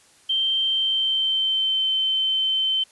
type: tone with pitch glide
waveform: sine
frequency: 3136 to 3086 Hz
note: G7 to G7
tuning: 0 to -28 cents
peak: -19 dBFS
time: 0.29-2.84 s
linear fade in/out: 10 ms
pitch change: -28 cents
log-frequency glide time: 0.61-1.87 s
effects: white hiss -55 dBFS RMS until 2.91 s + resampled to 24000 Hz